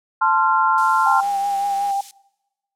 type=chord; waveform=sine; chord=F major; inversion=first; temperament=equal with one note detuned; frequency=880 / 1046.5 / 1378.5 Hz; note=A5 / C6 / F6; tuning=0 / 0 / -23 cents; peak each=-18 dBFS; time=0.21-1.21 s; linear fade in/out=10 ms
type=high-pass noise; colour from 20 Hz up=white; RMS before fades=-38 dBFS; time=0.78-2.11 s; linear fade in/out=0 ms; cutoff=3600 Hz; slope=12 dB/octave
type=tone with vibrato; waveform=sine; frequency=799 Hz; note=G5; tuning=33 cents sharp; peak=-18 dBFS; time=1.06-2.01 s; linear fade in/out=5 ms; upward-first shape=triangle; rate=5.4 Hz; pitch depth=30 cents each way
type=click train; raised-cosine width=0.3 ms; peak=-27 dBFS; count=128; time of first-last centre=1.23-1.909 s; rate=187 Hz
effects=noise-tail reverb RT60 1.0 s tail -24 dB re dry + low-pass 10000 Hz 12 dB/octave